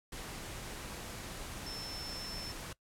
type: tone in noise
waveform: sine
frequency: 5330 Hz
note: E8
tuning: 18 cents sharp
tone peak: -42 dBFS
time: 1.66-2.52 s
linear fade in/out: 5 ms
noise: pink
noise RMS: -44 dBFS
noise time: 0.12-2.73 s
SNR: -1 dB
effects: noise-tail reverb RT60 0.1 s tail -20 dB re dry + low-pass 12000 Hz 12 dB/octave